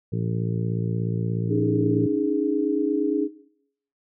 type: harmonic tone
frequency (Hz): 56.8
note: A#1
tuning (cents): -44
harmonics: 2 / 3 / 4 / 5 / 6 / 7 / 8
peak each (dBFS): -26 / -28 / -36 / -38 / -39 / -37 / -37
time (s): 0.12-2.07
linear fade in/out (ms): 10
type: chord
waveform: sine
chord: C# suspended second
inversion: none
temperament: equal with one note detuned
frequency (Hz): 282.5 / 311.1 / 415.3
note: C#4 / D#4 / G#4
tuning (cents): +33 / 0 / 0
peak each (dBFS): -25 / -25 / -25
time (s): 1.48-3.29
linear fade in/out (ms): 50
effects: noise-tail reverb RT60 0.7 s tail -17 dB re dry